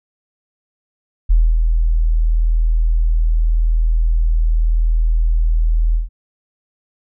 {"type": "tone with ADSR envelope", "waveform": "sine", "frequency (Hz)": 40.43, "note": "E1", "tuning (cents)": -33, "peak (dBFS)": -7, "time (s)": [1.29, 6.09], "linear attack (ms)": 18, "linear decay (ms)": 250, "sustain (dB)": -4, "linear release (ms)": 140, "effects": []}